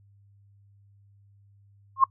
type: tone with exponential growth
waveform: sine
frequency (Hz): 1072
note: C6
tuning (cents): +42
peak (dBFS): -10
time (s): 1.96-2.04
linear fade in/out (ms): 5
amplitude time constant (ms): 16
effects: noise-tail reverb RT60 0.1 s tail -24 dB re dry + added 100 Hz sine -55 dBFS peak until 2.1 s